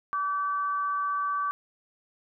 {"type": "tone pair together", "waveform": "sine", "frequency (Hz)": [1152.4, 1532], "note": ["D6", "G6"], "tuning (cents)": [-33, -40], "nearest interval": "perfect fourth", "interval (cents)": 493, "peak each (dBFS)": [-26, -36], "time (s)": [0.13, 1.51], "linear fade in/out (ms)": 0, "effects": []}